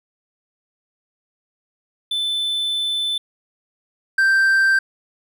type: tone pair in turn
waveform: triangle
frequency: 3520 / 1568 Hz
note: A7 / G6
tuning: 0 / 0 cents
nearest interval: octave + major second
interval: 1400 cents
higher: first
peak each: -18 / -11 dBFS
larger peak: second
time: 2.11-3.18 / 4.18-4.79 s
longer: first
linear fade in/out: 5 ms
effects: none